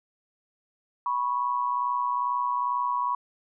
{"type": "tone pair together", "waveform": "sine", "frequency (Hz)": [981, 1103.3], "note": ["B5", "C#6"], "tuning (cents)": [-12, -9], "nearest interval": "major second", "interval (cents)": 203, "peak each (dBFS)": [-26, -28], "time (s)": [1.06, 3.15], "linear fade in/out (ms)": 2, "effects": []}